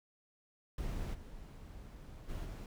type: noise with level steps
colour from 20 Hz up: brown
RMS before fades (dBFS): -39 / -50 / -41 / -44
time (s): 0.78-2.66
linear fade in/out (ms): 2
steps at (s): 1.13 / 2.28 / 2.44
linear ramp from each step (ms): 20
effects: none